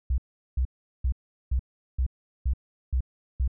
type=tone bursts; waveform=sine; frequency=63.7 Hz; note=C2; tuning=46 cents flat; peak=-21 dBFS; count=8; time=0.1-3.478 s; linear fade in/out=5 ms; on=81 ms; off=390 ms; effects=none